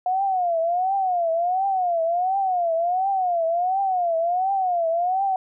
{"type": "tone with vibrato", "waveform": "sine", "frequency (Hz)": 718, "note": "F5", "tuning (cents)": 48, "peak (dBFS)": -19, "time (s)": [0.06, 5.36], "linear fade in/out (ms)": 2, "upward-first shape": "triangle", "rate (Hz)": 1.4, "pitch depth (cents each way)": 180, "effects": []}